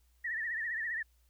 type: tone with vibrato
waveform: sine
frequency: 1835 Hz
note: A#6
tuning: 28 cents flat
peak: -33 dBFS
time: 0.24-1.03 s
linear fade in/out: 10 ms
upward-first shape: triangle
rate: 15 Hz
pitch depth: 120 cents each way
effects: added 60 Hz sine -65 dBFS peak until 1.29 s + white hiss -75 dBFS RMS until 1.29 s